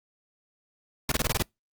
pink noise bursts, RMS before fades -25 dBFS, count 7, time 1.09-1.424 s, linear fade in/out 2 ms, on 28 ms, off 23 ms, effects noise-tail reverb RT60 0.2 s tail -26 dB re dry + Opus 48 kbps

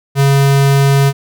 square tone, 138.59 Hz, C#3, in tune, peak -8 dBFS, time 0.15-1.13 s, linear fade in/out 50 ms, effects none

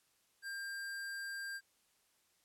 sine tone with sample-and-hold, 1600 Hz, G6, 35 cents sharp, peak -40 dBFS, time 0.42-1.61 s, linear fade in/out 50 ms, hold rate 6300 Hz, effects white hiss -74 dBFS RMS until 2.44 s + low-pass 12000 Hz 12 dB/octave

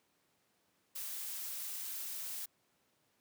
blue noise, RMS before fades -42 dBFS, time 0.95-2.46 s, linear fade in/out 10 ms, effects pink hiss -75 dBFS RMS until 3.2 s + high-pass 150 Hz 12 dB/octave

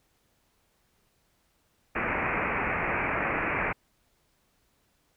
white low-pass noise, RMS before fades -29 dBFS, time 1.95-3.73 s, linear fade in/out 10 ms, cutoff 2500 Hz, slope 96 dB/octave, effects pink hiss -70 dBFS RMS until 5.16 s

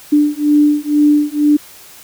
sine beating tone pair, 294.7 / 296.8 Hz, D4 / D4, +6 / +18 cents, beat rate 2.1 Hz, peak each -12 dBFS, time 0.12-1.57 s, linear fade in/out 10 ms, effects white hiss -39 dBFS RMS until 2.03 s

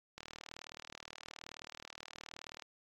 click train, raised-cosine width 0.2 ms, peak -28 dBFS, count 96, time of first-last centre 0.18-2.622 s, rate 38.9 Hz, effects AAC 48 kbps

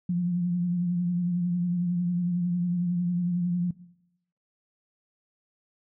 sine tone with vibrato, 176 Hz, F3, 14 cents sharp, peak -23 dBFS, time 0.09-3.71 s, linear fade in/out 5 ms, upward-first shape sine, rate 11 Hz, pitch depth 37 cents each way, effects noise-tail reverb RT60 0.8 s tail -18 dB re dry

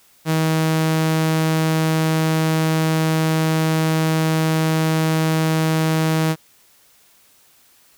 sawtooth tone, 159.2 Hz, D#3, 40 cents sharp, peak -12 dBFS, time 0.25-6.36 s, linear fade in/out 50 ms, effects white hiss -54 dBFS RMS until 7.97 s

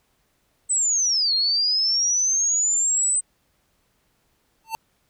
sine linear two-way sweep, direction down then up, 8170 to 4186 to 8170 Hz, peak -18 dBFS, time 0.69-3.21 s, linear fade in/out 20 ms, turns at 1.34 s
square tone with exponential growth, 895 Hz, A5, 29 cents sharp, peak -22 dBFS, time 4.64-4.75 s, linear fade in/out 0 ms, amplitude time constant 22 ms
effects pink hiss -67 dBFS RMS until 5.09 s

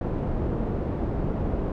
pink low-pass noise, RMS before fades -27 dBFS, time 0.01-1.72 s, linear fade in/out 2 ms, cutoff 550 Hz, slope 12 dB/octave, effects none

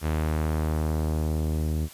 sawtooth tone with low-pass filter sweep, 77.78 Hz, D#2, in tune, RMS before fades -26 dBFS, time 0.01-1.89 s, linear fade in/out 50 ms, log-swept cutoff 3100 to 320 Hz, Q 0.72, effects white hiss -47 dBFS RMS until 1.93 s + resampled to 32000 Hz

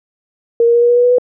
sine tone with pitch steps, 466.2 / 470.3 / 474.3 / 478.5 / 482.6 / 486.8 / 491.1 / 495.4 Hz, A#4 / A#4 / A#4 / A#4 / B4 / B4 / B4 / B4, 0 / +15 / +30 / +45 / -40 / -25 / -10 / +5 cents, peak -7 dBFS, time 0.6-1.184 s, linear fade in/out 2 ms, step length 73 ms, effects none

